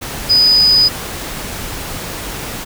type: tone in noise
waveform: sine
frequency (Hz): 4978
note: D#8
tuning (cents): 0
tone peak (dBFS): -7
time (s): 0.29-0.89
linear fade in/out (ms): 20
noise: pink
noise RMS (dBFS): -25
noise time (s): 0.01-2.65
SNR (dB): +15
effects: none